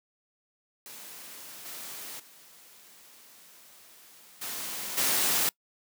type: noise with level steps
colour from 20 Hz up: white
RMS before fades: -45 / -41 / -54 / -36 / -26 dBFS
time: 0.86-5.49 s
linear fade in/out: 0 ms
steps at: 1.65 / 2.19 / 4.41 / 4.97 s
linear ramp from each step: 10 ms
effects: noise-tail reverb RT60 0.1 s tail -25 dB re dry + high-pass 150 Hz 12 dB/octave